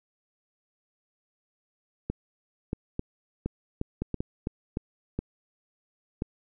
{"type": "clicks", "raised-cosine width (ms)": 3, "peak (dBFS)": -16, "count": 12, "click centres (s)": [2.1, 2.731, 2.994, 3.46, 3.814, 4.02, 4.143, 4.205, 4.471, 4.771, 5.19, 6.221], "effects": []}